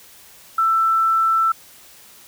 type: tone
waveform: sine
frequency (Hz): 1330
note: E6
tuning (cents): +15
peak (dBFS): -14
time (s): 0.58-1.52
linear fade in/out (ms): 5
effects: white hiss -46 dBFS RMS until 2.27 s